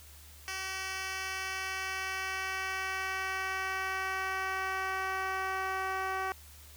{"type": "tone with band-pass filter sweep", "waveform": "10% pulse", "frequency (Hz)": 380.4, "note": "F#4", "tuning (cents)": 48, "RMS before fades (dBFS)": -35, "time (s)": [0.48, 6.32], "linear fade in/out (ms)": 0, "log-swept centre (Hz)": [4000, 940], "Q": 0.78, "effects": ["added 74 Hz sine -53 dBFS peak until 6.76 s", "white hiss -55 dBFS RMS until 6.76 s"]}